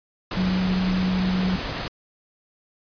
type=tone in noise; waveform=sine; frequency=185 Hz; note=F#3; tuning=in tune; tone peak=-20 dBFS; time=0.37-1.56 s; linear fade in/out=2 ms; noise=pink; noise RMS=-29 dBFS; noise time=0.31-1.88 s; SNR=+6 dB; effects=resampled to 11025 Hz